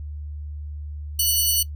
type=tone pair together; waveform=5% pulse; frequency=2960 / 4435 Hz; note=F#7 / C#8; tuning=0 / 0 cents; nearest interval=perfect fifth; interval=700 cents; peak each=-12 / -15 dBFS; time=1.19-1.63 s; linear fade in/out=5 ms; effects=noise-tail reverb RT60 0.1 s tail -19 dB re dry + added 74 Hz sine -30 dBFS peak until 1.75 s